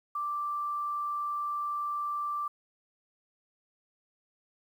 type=tone with quantisation; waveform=sine; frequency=1174.7 Hz; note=D6; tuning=in tune; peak=-30 dBFS; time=0.15-2.48 s; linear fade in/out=5 ms; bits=10; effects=none